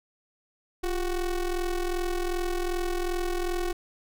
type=ring-modulated tone; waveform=square; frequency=186.3 Hz; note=F#3; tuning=12 cents sharp; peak=-24 dBFS; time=0.83-3.73 s; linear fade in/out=10 ms; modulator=165 Hz; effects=none